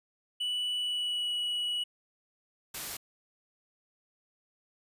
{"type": "tone with pitch glide", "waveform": "triangle", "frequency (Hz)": [2960, 2931], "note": ["F#7", "F#7"], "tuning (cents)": [0, -17], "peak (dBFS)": -28, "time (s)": [0.4, 1.84], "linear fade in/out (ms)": 10, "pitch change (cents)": -17, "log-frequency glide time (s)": [0.77, 1.32]}
{"type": "noise", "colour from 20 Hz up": "white", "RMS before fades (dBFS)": -38, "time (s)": [2.74, 2.97], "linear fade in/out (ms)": 5}
{"effects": ["resampled to 32000 Hz"]}